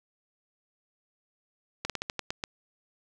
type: slowing click train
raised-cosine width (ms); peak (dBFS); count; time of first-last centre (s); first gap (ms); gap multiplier
0.2; -14; 8; 1.85-2.439; 47; 1.19
effects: none